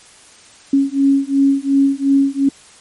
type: beating tone pair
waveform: sine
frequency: 274.3 / 277.1 Hz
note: C#4 / C#4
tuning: -18 / -1 cents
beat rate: 2.8 Hz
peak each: -14 dBFS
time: 0.73-2.49 s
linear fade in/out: 5 ms
effects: white hiss -44 dBFS RMS until 2.8 s + MP3 48 kbps